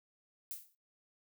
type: noise with exponential decay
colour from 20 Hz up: violet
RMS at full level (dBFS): -39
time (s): 0.51-0.75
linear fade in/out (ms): 0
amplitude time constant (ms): 52
effects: noise-tail reverb RT60 0.2 s tail -22 dB re dry

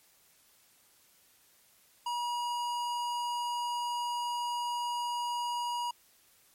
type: tone with hard clipping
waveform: sine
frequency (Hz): 960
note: B5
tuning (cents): -49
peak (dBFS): -33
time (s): 2.06-5.91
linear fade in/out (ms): 5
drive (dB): 16
effects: white hiss -64 dBFS RMS until 6.54 s + MP3 64 kbps

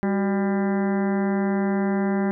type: harmonic tone with a mistuned harmonic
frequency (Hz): 199.1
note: G3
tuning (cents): +27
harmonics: 1 / 2 / 3 / 4 / 5 / 6 / 7 / 8 / 9 / 10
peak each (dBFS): -21 / -27 / -33 / -33 / -38 / -43 / -41 / -39 / -41 / -42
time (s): 0.03-2.31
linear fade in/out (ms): 0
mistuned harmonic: 2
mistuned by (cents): -91
effects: none

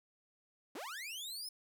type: linear sweep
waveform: sawtooth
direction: up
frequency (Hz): 220 to 5274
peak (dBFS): -39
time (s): 0.75-1.49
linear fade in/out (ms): 5
effects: none

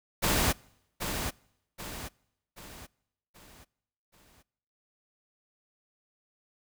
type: noise with echo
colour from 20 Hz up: pink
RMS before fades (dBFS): -26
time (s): 0.22-0.53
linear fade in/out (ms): 20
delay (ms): 780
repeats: 5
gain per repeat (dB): -7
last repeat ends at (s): 4.43
effects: noise-tail reverb RT60 0.9 s tail -26 dB re dry

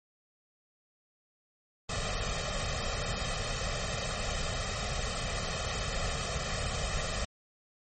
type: noise with comb filter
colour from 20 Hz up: pink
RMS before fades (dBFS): -33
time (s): 1.89-7.25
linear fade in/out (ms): 5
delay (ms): 1.6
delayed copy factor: +1
effects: MP3 32 kbps

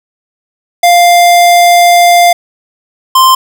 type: tone pair in turn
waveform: square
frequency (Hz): 698.5 / 1044.7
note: F5 / C6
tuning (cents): 0 / -3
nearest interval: perfect fifth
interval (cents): 697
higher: second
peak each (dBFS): -3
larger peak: neither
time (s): 0.83-2.33 / 3.15-3.35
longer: first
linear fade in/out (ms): 5
effects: none

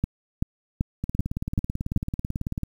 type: two click trains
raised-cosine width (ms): 5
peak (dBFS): -10 / -15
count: 6 / 30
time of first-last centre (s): 0.04-1.963 / 1.04-2.633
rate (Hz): 2.6 / 18.2
effects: 8-bit

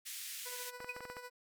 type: band-pass noise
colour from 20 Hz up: white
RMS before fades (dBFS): -45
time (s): 0.05-0.71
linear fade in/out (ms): 20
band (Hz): 1800 to 15000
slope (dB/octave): 24
type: tone with tremolo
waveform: 15% pulse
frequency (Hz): 493.9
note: B4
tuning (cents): 0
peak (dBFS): -38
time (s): 0.45-1.3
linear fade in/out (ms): 20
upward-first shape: sine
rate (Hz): 14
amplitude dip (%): 55
type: clicks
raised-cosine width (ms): 0.5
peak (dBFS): -31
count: 7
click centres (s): 0.804 / 0.845 / 0.965 / 1.006 / 1.053 / 1.1 / 1.168
type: tone with exponential decay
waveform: sine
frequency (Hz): 2489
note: D#7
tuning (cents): 0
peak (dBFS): -34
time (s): 0.89-0.97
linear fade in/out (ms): 5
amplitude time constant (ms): 17
effects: none

